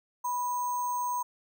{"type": "tone with sample-and-hold", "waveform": "sine", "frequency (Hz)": 984, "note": "B5", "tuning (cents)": -7, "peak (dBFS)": -28, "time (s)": [0.24, 1.23], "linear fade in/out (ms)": 10, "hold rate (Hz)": 7350, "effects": []}